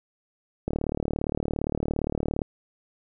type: click train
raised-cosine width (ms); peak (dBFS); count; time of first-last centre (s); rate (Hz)
2; -13; 66; 0.68-2.418; 37.4
effects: none